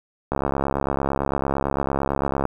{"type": "click train", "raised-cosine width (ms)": 1, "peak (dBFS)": -8, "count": 148, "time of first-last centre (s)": [0.32, 2.454], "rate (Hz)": 68.9, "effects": ["8-bit"]}